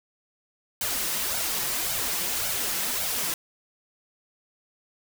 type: noise with flanger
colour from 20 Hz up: white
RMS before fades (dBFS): -28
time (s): 0.81-3.34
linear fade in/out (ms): 2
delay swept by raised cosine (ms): 1.3 to 6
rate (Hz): 1.8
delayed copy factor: +0.7
effects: none